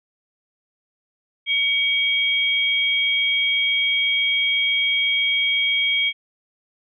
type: tone pair together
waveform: sine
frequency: 2260 / 3246 Hz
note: C#7 / G#7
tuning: +33 / -40 cents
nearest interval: tritone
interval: 627 cents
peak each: -20 dBFS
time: 1.46-6.13 s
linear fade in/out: 50 ms
effects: none